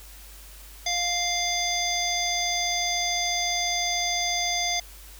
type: harmonic tone with a mistuned harmonic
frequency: 697 Hz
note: F5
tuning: 4 cents flat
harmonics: 1 / 3 / 5 / 7 / 9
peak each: -30 / -30 / -30 / -30 / -30 dBFS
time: 0.86-4.8 s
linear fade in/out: 5 ms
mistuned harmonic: 1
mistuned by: +19 cents
effects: added 50 Hz sine -45 dBFS peak until 5.19 s + white hiss -48 dBFS RMS until 5.19 s